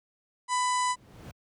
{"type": "harmonic tone", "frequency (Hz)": 997, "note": "B5", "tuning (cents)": 16, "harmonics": [1, 2, 3, 4, 5, 6, 7, 8, 9, 10], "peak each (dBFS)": [-25, -35, -42, -40, -42, -44, -39, -41, -42, -48], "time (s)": [0.48, 0.96], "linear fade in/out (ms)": 50}
{"type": "noise with exponential growth", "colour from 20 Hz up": "brown", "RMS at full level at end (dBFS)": -35, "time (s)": [0.57, 1.31], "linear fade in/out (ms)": 0, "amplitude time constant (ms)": 160}
{"effects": ["high-pass 100 Hz 12 dB/octave"]}